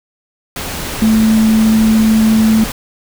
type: tone in noise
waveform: sine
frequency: 220 Hz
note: A3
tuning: in tune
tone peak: -7 dBFS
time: 1.02-2.64 s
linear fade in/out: 2 ms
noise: pink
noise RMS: -22 dBFS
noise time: 0.56-2.72 s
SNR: +12 dB
effects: none